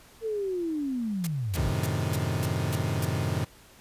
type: linear sweep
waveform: sine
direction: down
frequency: 456.4 to 38.55 Hz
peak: -27 dBFS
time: 0.21-1.73 s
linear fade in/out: 50 ms
type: noise bursts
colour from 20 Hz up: white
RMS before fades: -35 dBFS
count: 7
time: 1.24-3.049 s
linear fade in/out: 0 ms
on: 27 ms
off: 270 ms
type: chord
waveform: 40% pulse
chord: F# diminished seventh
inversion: none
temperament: equal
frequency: 92.5 / 110 / 130.81 / 155.56 Hz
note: F#2 / A2 / C3 / Eb3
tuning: 0 / 0 / 0 / 0 cents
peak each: -31 dBFS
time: 1.55-3.45 s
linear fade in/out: 10 ms
effects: pink hiss -54 dBFS RMS until 3.8 s + resampled to 32000 Hz